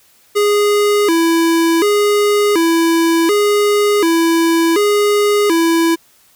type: tone with vibrato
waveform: square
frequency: 370 Hz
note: F#4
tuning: in tune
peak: -11 dBFS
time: 0.35-5.96 s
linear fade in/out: 20 ms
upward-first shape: square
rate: 0.68 Hz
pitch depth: 190 cents each way
effects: white hiss -51 dBFS RMS until 6.35 s